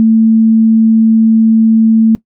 sine tone, 223 Hz, A3, 23 cents sharp, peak -4 dBFS, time 0-2.15 s, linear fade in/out 0 ms, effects noise-tail reverb RT60 0.1 s tail -20 dB re dry

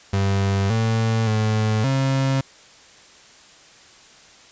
35% pulse tone with pitch steps, 98.1 / 112.4 / 108.5 / 134.5 Hz, G2 / A2 / A2 / C3, +2 / +37 / -24 / +48 cents, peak -16 dBFS, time 0.13-2.41 s, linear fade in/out 5 ms, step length 570 ms, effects white hiss -48 dBFS RMS until 4.51 s + resampled to 16000 Hz

